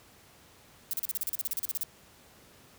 violet noise bursts, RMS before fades -31 dBFS, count 16, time 0.91-1.833 s, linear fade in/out 0 ms, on 23 ms, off 37 ms, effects pink hiss -57 dBFS RMS until 2.78 s + high-pass 60 Hz 12 dB/octave

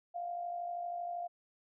sine tone with amplitude modulation, 698.5 Hz, F5, in tune, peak -34 dBFS, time 0.14-1.28 s, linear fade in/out 20 ms, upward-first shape sine, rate 52.7 Hz, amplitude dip 50%, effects none

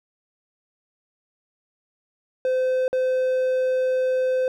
triangle tone with dropouts, 514 Hz, C5, 31 cents flat, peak -17 dBFS, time 2.45-4.48 s, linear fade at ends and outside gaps 1 ms, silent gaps 2.88-2.929 s, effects none

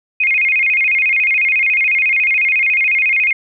sine tone with vibrato, 2309 Hz, D7, 30 cents flat, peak -11 dBFS, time 0.2-3.33 s, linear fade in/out 5 ms, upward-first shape square, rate 14 Hz, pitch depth 140 cents each way, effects none

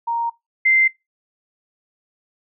sine tone pair in turn, 932.3 / 2082 Hz, A#5 / C7, 0 / -9 cents, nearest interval octave + major second, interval 1391 cents, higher second, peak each -19 / -12 dBFS, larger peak second, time 0.07-0.3 / 0.65-0.88 s, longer neither, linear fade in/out 10 ms, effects noise-tail reverb RT60 0.2 s tail -22 dB re dry

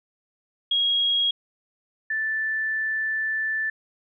sine tone pair in turn, 3290 / 1759.5 Hz, G#7 / A6, -17 / 0 cents, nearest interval major seventh, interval 1083 cents, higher first, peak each -19 / -23 dBFS, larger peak first, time 0.71-1.31 / 2.1-3.7 s, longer second, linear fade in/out 5 ms, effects none

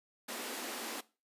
pink high-pass noise, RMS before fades -41 dBFS, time 0.28-1.01 s, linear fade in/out 10 ms, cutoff 220 Hz, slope 96 dB/octave, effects noise-tail reverb RT60 0.3 s tail -19 dB re dry + resampled to 32000 Hz

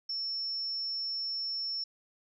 sine tone, 5400 Hz, E8, 41 cents sharp, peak -32 dBFS, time 0.09-1.84 s, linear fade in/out 5 ms, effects none

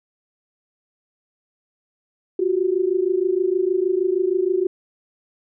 sine tone pair together, 356.2 / 382.6 Hz, F4 / G4, +34 / -42 cents, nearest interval minor second, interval 124 cents, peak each -20 dBFS, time 2.39-4.67 s, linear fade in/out 5 ms, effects none

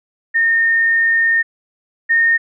sine tone pair in turn, 1829 / 1836.7 Hz, A#6 / A#6, -33 / -26 cents, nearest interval unison, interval 7 cents, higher second, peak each -11 / -10 dBFS, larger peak second, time 0.34-1.43 / 2.09-2.38 s, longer first, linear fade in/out 20 ms, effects none

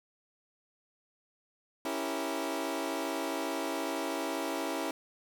20% pulse chord, C# diminished seventh, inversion none, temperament equal, 277.2 / 329.6 / 392 / 466.2 Hz, C#4 / E4 / G4 / Bb4, 0 / 0 / 0 / 0 cents, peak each -32 / -31 / -36 / -36 dBFS, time 1.85-4.91 s, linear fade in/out 2 ms, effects none

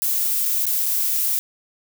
violet noise with dropouts, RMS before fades -21 dBFS, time 0.02-1.39 s, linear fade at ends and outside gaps 0 ms, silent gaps 0.454-0.458 / 0.655-0.666 / 0.859-0.863 s, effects none

